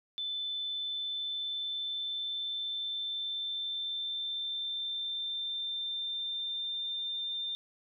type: tone with pitch glide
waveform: sine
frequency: 3520 to 3594 Hz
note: A7 to A7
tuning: 0 to +36 cents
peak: -33 dBFS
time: 0.18-7.55 s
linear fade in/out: 0 ms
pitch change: +36 cents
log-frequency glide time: 0.65-7.05 s
effects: none